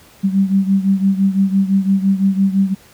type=beating tone pair; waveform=sine; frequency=192.8 / 198.7 Hz; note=G3 / G3; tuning=-28 / +24 cents; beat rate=5.9 Hz; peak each=-13 / -17 dBFS; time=0.23-2.75 s; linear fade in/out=20 ms; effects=pink hiss -46 dBFS RMS until 2.93 s + high-pass 60 Hz 12 dB/octave